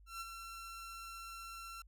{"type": "tone with ADSR envelope", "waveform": "sawtooth", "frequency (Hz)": 1354, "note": "E6", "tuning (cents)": 46, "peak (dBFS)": -37, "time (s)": [0.06, 1.82], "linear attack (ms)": 150, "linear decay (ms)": 27, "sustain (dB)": -6, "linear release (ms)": 4, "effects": ["added 50 Hz sine -58 dBFS peak until 1.87 s"]}